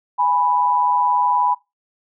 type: tone pair together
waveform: sine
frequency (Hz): 828.9 / 987.8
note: G#5 / B5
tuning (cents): -4 / 0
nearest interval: minor third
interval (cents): 304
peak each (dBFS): -20 / -16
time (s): 0.18-1.55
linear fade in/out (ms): 20
effects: noise-tail reverb RT60 0.2 s tail -19 dB re dry